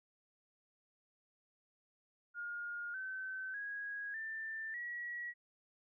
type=tone with pitch steps; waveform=sine; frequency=1422 / 1532.9 / 1652.4 / 1781.3 / 1920.2 Hz; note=F6 / G6 / G#6 / A6 / B6; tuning=+31 / -39 / -9 / +21 / -49 cents; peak=-40 dBFS; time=2.34-5.34 s; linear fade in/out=50 ms; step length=600 ms; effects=none